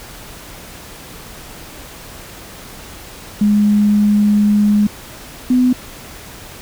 sine tone pair in turn, 207.7 / 251.2 Hz, G#3 / B3, 0 / +30 cents, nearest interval minor third, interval 330 cents, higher second, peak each -9 dBFS, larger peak neither, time 3.41-4.87 / 5.5-5.73 s, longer first, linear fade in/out 5 ms, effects pink hiss -35 dBFS RMS until 6.61 s

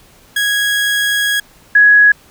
30% pulse / sine tone pair in turn, 1656 / 1672.3 Hz, G#6 / G#6, -5 / +12 cents, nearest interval unison, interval 17 cents, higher second, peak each -10 / -4 dBFS, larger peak second, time 0.36-1.4 / 1.75-2.12 s, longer first, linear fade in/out 5 ms, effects pink hiss -46 dBFS RMS until 2.3 s

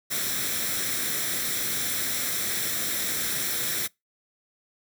white noise with comb filter, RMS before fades -28 dBFS, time 0.1-3.88 s, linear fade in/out 20 ms, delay 0.53 ms, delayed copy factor +0.6, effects noise-tail reverb RT60 0.2 s tail -25 dB re dry + high-pass 100 Hz 12 dB/octave

